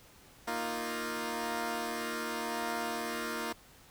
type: chord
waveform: 10% pulse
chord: Bb suspended fourth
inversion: none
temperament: equal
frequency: 233.1 / 311.1 / 349.2 Hz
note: Bb3 / Eb4 / F4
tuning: 0 / 0 / 0 cents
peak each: -29 / -32 / -30 dBFS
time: 0.47-3.53 s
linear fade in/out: 10 ms
effects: pink hiss -58 dBFS RMS until 3.9 s